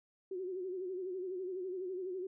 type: tone with vibrato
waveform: sine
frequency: 370 Hz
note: F#4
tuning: in tune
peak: -37 dBFS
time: 0.31-2.27 s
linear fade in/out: 5 ms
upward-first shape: sine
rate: 12 Hz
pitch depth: 74 cents each way
effects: none